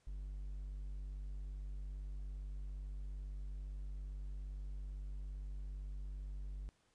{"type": "tone", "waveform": "triangle", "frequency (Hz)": 48.82, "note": "G1", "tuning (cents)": -6, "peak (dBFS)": -40, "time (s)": [0.07, 6.69], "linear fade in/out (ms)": 0, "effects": ["pink hiss -75 dBFS RMS until 6.94 s", "resampled to 22050 Hz"]}